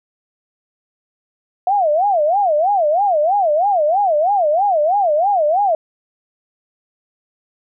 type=tone with vibrato; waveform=sine; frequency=698.5 Hz; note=F5; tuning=in tune; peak=-12 dBFS; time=1.67-5.75 s; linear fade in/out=2 ms; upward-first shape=sine; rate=3.1 Hz; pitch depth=290 cents each way; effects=none